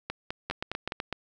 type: two click trains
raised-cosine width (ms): 0.3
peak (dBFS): -15 / -16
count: 6 / 5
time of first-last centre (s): 0.5-1.127 / 0.1-0.921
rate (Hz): 7.98 / 4.87
effects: none